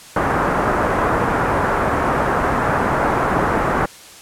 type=low-pass noise; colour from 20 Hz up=white; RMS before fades=-18 dBFS; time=0.16-3.86 s; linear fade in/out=5 ms; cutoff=1400 Hz; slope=24 dB/octave; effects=white hiss -40 dBFS RMS until 4.21 s + low-pass 10000 Hz 12 dB/octave